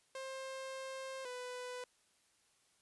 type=tone pair in turn; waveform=sawtooth; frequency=530 / 497.6 Hz; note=C5 / B4; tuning=+22 / +13 cents; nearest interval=minor second; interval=109 cents; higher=first; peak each=-39 / -39 dBFS; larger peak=neither; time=0.15-1.25 / 1.25-1.84 s; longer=first; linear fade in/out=2 ms; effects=white hiss -73 dBFS RMS until 2.81 s + resampled to 24000 Hz